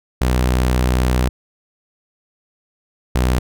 sawtooth tone pair in turn, 62.5 / 62.5 Hz, B1 / B1, +21 / +21 cents, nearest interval unison, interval 0 cents, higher neither, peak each -10 dBFS, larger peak neither, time 0.21-1.29 / 3.15-3.39 s, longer first, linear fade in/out 5 ms, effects none

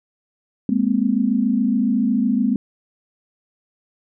sine tone cluster, 205.1 / 231.9 / 259.1 Hz, G#3 / A#3 / C4, -21 / -9 / -17 cents, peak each -20 dBFS, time 0.69-2.56 s, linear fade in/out 2 ms, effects none

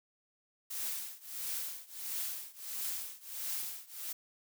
blue noise with tremolo, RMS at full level -36 dBFS, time 0.7-4.13 s, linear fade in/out 10 ms, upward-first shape triangle, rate 1.5 Hz, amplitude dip 95%, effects none

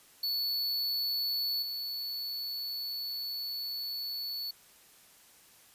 square tone with level steps, 4435 Hz, C#8, in tune, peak -30 / -35 dBFS, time 0.23-4.51 s, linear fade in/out 5 ms, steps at 1.62 s, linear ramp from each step 5 ms, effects white hiss -59 dBFS RMS until 5.74 s + resampled to 32000 Hz

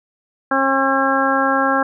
harmonic tone, 270 Hz, C#4, 45 cents flat, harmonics 1 / 2 / 3 / 4 / 5 / 6, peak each -21 / -21 / -21 / -21 / -21 / -21 dBFS, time 0.51-1.83 s, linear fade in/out 5 ms, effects none

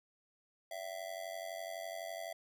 square tone with amplitude modulation, 667 Hz, E5, 20 cents sharp, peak -38 dBFS, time 0.71-2.33 s, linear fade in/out 5 ms, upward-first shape sine, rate 91.9 Hz, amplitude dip 85%, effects none

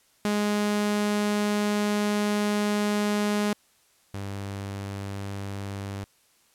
sawtooth tone pair in turn, 207.7 / 99.19 Hz, G#3 / G2, 0 / +21 cents, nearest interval octave + minor second, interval 1279 cents, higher first, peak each -19 / -28 dBFS, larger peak first, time 0.25-3.53 / 4.14-6.04 s, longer first, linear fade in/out 0 ms, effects white hiss -63 dBFS RMS until 6.54 s + low-pass 12000 Hz 12 dB/octave

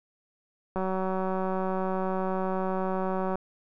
click train, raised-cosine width 1 ms, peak -17 dBFS, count 489, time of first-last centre 0.76-3.356 s, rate 188 Hz, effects none

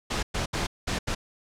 pink noise bursts at uneven times, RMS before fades -28 dBFS, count 5, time 0.1-0.23 / 0.34-0.46 / 0.53-0.67 / 0.87-0.99 / 1.07-1.15 s, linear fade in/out 10 ms, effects low-pass 7000 Hz 12 dB/octave

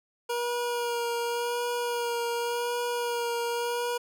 25% pulse tone with vibrato, 476.4 Hz, A#4, 38 cents sharp, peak -24 dBFS, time 0.29-3.98 s, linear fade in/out 10 ms, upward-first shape sine, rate 0.89 Hz, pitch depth 20 cents each way, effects none

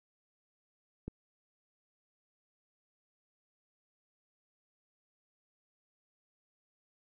click, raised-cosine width 3 ms, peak -26 dBFS, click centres 1.08 s, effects none

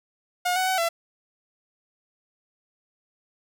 sawtooth tone with pitch steps, 718 / 746 / 753 / 673 Hz, F5 / F#5 / F#5 / E5, +48 / +14 / +30 / +36 cents, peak -18 dBFS, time 0.45-0.89 s, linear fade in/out 10 ms, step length 110 ms, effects none

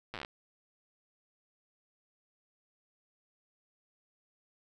slowing click train, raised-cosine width 0.3 ms, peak -24 dBFS, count 10, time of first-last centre 0.14-0.249 s, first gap 8 ms, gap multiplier 1.1, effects none

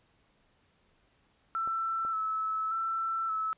sine tone with vibrato, 1318.5 Hz, E6, in tune, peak -29 dBFS, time 1.55-3.53 s, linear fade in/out 0 ms, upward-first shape square, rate 0.86 Hz, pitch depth 22 cents each way
clicks, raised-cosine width 1 ms, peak -32 dBFS, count 2, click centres 1.675 / 2.05 s
effects pink hiss -69 dBFS RMS until 3.57 s + resampled to 8000 Hz

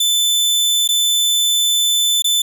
sawtooth tone with dropouts, 3520 Hz, A7, in tune, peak -10 dBFS, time 0-2.42 s, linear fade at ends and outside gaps 5 ms, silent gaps 0.877-0.888 / 2.222-2.243 s, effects none

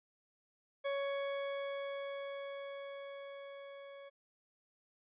40% pulse tone with level ramp, 557 Hz, C#5, 8 cents sharp, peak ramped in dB -33 to -49 dBFS, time 0.84-4.1 s, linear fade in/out 20 ms, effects resampled to 8000 Hz

